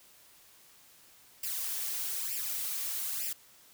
blue noise with flanger, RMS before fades -35 dBFS, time 1.43-3.33 s, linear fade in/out 5 ms, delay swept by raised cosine 0.38 to 4.38 ms, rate 1.1 Hz, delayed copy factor +0.8, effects white hiss -59 dBFS RMS until 3.73 s

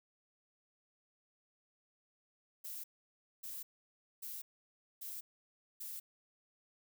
violet noise bursts, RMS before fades -45 dBFS, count 5, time 2.64-6 s, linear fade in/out 10 ms, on 200 ms, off 590 ms, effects none

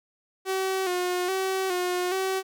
sawtooth tone with vibrato, 370 Hz, F#4, in tune, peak -21 dBFS, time 0.45-2.43 s, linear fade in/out 50 ms, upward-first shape square, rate 1.2 Hz, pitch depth 49 cents each way, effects none

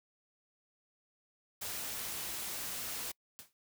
white noise, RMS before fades -40 dBFS, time 1.61-3.12 s, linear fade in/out 10 ms
white noise with exponential decay, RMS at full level -45 dBFS, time 3.39-3.53 s, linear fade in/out 0 ms, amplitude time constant 30 ms
effects noise-tail reverb RT60 0.1 s tail -26 dB re dry

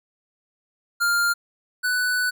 square tone pair in turn, 1400 / 1490.3 Hz, F6 / F#6, +4 / +12 cents, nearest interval minor second, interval 108 cents, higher second, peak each -19 / -21 dBFS, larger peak first, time 1-1.34 / 1.83-2.31 s, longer second, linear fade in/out 20 ms, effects none

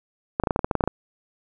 clicks, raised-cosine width 1 ms, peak -7 dBFS, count 12, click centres 0.399 / 0.437 / 0.472 / 0.508 / 0.561 / 0.592 / 0.645 / 0.712 / 0.753 / 0.808 / 0.839 / 0.876 s, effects none

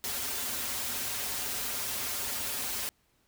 white noise with comb filter, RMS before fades -34 dBFS, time 0.04-2.89 s, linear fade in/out 0 ms, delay 6.1 ms, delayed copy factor -0.9, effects pink hiss -70 dBFS RMS until 3.27 s

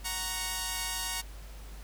5% pulse chord, F# major, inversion none, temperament equal, 740 / 932.3 / 1108.7 Hz, F#5 / A#5 / C#6, 0 / 0 / 0 cents, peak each -28 / -22 / -28 dBFS, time 0.04-1.22 s, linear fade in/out 20 ms, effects added 50 Hz sine -43 dBFS peak until 1.83 s + pink hiss -53 dBFS RMS until 1.83 s

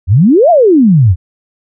sine exponential two-way sweep, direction up then down, 80.7 to 726 to 80.7 Hz, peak -3 dBFS, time 0.07-1.16 s, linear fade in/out 50 ms, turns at 0.5 s, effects none

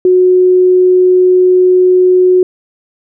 sine tone, 366.2 Hz, F#4, 18 cents flat, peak -4 dBFS, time 0.05-2.43 s, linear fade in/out 2 ms, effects none

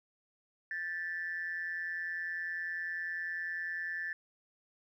sine tone with amplitude modulation, 1760 Hz, A6, in tune, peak -31 dBFS, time 0.71-4.13 s, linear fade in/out 2 ms, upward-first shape sine, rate 170 Hz, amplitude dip 75%, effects tanh soft clip ceiling -27 dBFS + 12-bit

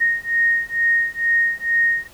sine beating tone pair, 1858 / 1860.2 Hz, A#6 / A#6, -6 / -4 cents, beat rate 2.2 Hz, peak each -19 dBFS, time 0-2.08 s, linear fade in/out 20 ms, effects pink hiss -47 dBFS RMS until 2.13 s

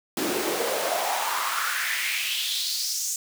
pink noise with high-pass filter sweep, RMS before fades -27 dBFS, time 0.17-3.16 s, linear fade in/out 2 ms, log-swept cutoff 280 to 7000 Hz, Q 3.8, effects none

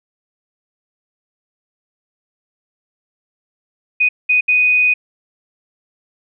sine tone bursts at uneven times, 2489 Hz, D#7, in tune, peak -10 dBFS, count 3, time 4-4.09 / 4.29-4.41 / 4.48-4.94 s, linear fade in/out 10 ms, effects none

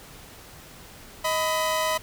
sawtooth tone pair together, 630 / 998.7 Hz, D#5 / B5, +21 / +19 cents, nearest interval minor sixth, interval 798 cents, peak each -22 dBFS, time 1.24-1.98 s, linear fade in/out 10 ms, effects pink hiss -46 dBFS RMS until 2.02 s

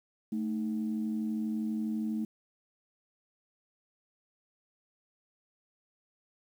sine tone pair together, 220 / 312.3 Hz, A3 / D#4, 0 / +7 cents, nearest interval tritone, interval 607 cents, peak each -30 / -37 dBFS, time 0.32-2.25 s, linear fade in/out 5 ms, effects tanh soft clip ceiling -23 dBFS + 10-bit

